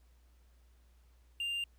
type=tone; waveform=triangle; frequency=2794 Hz; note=F7; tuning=in tune; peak=-32 dBFS; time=1.4-1.64 s; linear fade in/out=2 ms; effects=added 60 Hz sine -61 dBFS peak until 1.78 s + pink hiss -74 dBFS RMS until 1.78 s